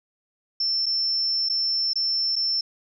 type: tone with dropouts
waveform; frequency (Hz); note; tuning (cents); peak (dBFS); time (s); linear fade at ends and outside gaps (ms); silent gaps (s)
sine; 5360; E8; +28; -21; 0.6-2.61; 5; 0.859-0.863 / 1.489-1.496 / 1.934-1.956 / 2.357-2.362
effects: none